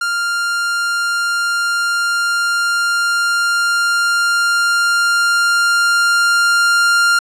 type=tone with level ramp; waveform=45% pulse; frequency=1396.9 Hz; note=F6; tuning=in tune; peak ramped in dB=-16 to -10 dBFS; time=0.01-7.19 s; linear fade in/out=5 ms; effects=low-pass 10000 Hz 12 dB/octave